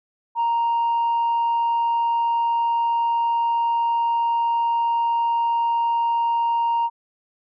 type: tone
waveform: sine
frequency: 932.3 Hz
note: A#5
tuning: in tune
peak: -16 dBFS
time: 0.35-6.9 s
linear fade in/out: 50 ms
effects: tanh soft clip ceiling -16 dBFS